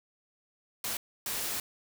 white noise bursts at uneven times, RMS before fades -34 dBFS, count 2, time 0.84-0.97 / 1.26-1.6 s, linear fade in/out 2 ms, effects none

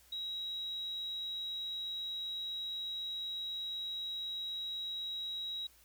sine tone, 3842 Hz, B7, 48 cents flat, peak -37 dBFS, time 0.12-5.67 s, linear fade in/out 5 ms, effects added 60 Hz sine -69 dBFS peak until 5.84 s + white hiss -64 dBFS RMS until 5.84 s

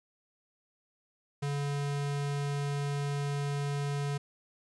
square tone, 142.7 Hz, D3, 49 cents flat, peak -31 dBFS, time 1.42-4.18 s, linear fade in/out 10 ms, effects resampled to 22050 Hz + 11-bit

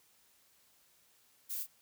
violet noise with echo, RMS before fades -39 dBFS, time 1.49-1.64 s, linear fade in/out 20 ms, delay 29 ms, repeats 1, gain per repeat -7 dB, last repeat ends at 1.669 s, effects white hiss -68 dBFS RMS until 1.81 s

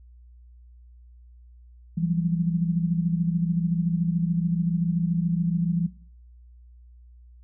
sine tone cluster, 167.5 / 181.2 / 194.8 Hz, E3 / F#3 / G3, +28 / -36 / -11 cents, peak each -23 / -28 / -31 dBFS, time 1.97-5.87 s, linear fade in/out 10 ms, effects noise-tail reverb RT60 0.5 s tail -18 dB re dry + added 60 Hz sine -47 dBFS peak until 7.43 s

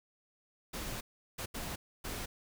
pink noise bursts at uneven times, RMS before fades -40 dBFS, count 4, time 0.73-1.01 / 1.38-1.46 / 1.54-1.76 / 2.04-2.26 s, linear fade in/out 10 ms, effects none

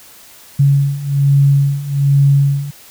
sine beating tone pair, 139.3 / 140.5 Hz, C#3 / C#3, +9 / +24 cents, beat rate 1.2 Hz, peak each -14 / -11 dBFS, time 0.59-2.71 s, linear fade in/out 10 ms, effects white hiss -41 dBFS RMS until 2.9 s

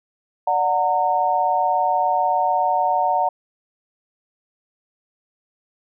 sine chord, D augmented, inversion none, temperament just, 587.3 / 734.2 / 917.7 Hz, D5 / F#5 / A#5, 0 / -14 / -27 cents, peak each -25 / -19 / -20 dBFS, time 0.47-3.29 s, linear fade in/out 5 ms, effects none

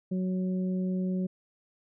harmonic tone, 185 Hz, F#3, in tune, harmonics 1 / 2 / 3, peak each -27 / -38 / -43 dBFS, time 0.11-1.27 s, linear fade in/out 10 ms, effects none

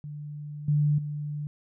sine tone with level steps, 147.9 Hz, D3, 13 cents sharp, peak -35 / -20 / -30 dBFS, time 0.04-1.47 s, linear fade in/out 0 ms, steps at 0.68 / 0.98 s, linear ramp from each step 5 ms, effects none

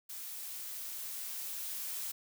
blue noise with level ramp, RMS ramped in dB -44 to -39 dBFS, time 0.09-2.12 s, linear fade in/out 10 ms, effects none

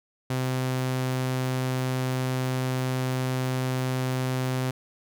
sawtooth tone, 129 Hz, C3, 24 cents flat, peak -21 dBFS, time 0.3-4.71 s, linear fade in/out 5 ms, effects none

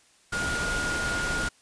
sine tone in noise, 1426 Hz, F6, 36 cents sharp, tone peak -28 dBFS, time 0.32-1.49 s, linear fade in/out 10 ms, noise pink, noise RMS -31 dBFS, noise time 0.32-1.49 s, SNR 0 dB, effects white hiss -60 dBFS RMS until 1.61 s + resampled to 22050 Hz

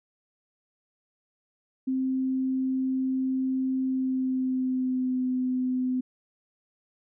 sine tone with pitch glide, 261.6 to 254.7 Hz, C4 to C4, 0 to -46 cents, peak -24 dBFS, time 1.87-6.01 s, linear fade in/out 10 ms, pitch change -46 cents, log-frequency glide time 3.84-5.25 s, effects none

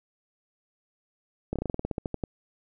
slowing click train, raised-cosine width 2 ms, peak -16 dBFS, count 14, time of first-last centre 1.53-2.238 s, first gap 27 ms, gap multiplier 1.11, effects none

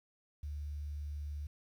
sine tone with quantisation, 73.42 Hz, D2, in tune, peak -38 dBFS, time 0.43-1.47 s, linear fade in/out 5 ms, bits 11, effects none

